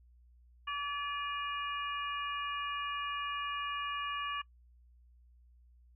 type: harmonic tone with a mistuned harmonic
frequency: 574 Hz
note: D5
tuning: 40 cents flat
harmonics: 2 / 3 / 4 / 5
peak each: -36 / -42 / -44 / -42 dBFS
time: 0.67-4.42 s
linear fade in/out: 10 ms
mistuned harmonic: 4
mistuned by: +91 cents
effects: noise-tail reverb RT60 0.1 s tail -23 dB re dry + added 60 Hz sine -59 dBFS peak until 5.95 s